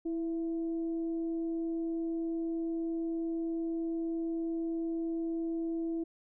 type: tone with frequency modulation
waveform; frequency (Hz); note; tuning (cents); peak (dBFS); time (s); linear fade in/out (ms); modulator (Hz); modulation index
sine; 329.6; E4; 0; -31; 0.05-6.04; 10; 344; 0.23
effects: none